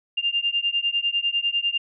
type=beating tone pair; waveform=sine; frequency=2794 / 2804 Hz; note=F7 / F7; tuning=0 / +6 cents; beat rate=10 Hz; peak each=-24 dBFS; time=0.17-1.78 s; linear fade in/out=10 ms; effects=none